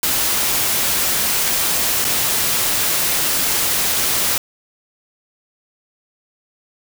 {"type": "noise with dropouts", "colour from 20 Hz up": "white", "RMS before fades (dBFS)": -18, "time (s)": [0.03, 4.38], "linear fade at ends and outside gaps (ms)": 2, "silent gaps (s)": [2.045, 2.049], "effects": []}